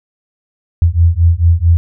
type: beating tone pair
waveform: sine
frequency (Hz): 82.41 / 86.91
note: E2 / F2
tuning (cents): 0 / -8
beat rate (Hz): 4.5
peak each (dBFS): -10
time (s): 0.82-1.77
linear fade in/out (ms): 0
effects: none